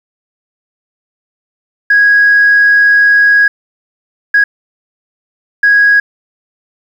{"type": "tone bursts at uneven times", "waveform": "sine", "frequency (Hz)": 1654, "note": "G#6", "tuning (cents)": -8, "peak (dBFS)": -3, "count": 3, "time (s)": [[1.9, 3.48], [4.34, 4.44], [5.63, 6]], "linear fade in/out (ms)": 5, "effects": ["tanh soft clip ceiling 0 dBFS", "7-bit"]}